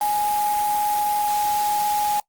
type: tone in noise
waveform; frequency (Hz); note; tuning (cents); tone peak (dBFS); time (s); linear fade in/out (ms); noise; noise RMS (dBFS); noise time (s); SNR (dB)
sine; 833; G#5; +5; -19; 0.01-2.2; 2; white; -31; 0.01-2.2; +9
effects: noise-tail reverb RT60 0.1 s tail -22 dB re dry + Opus 32 kbps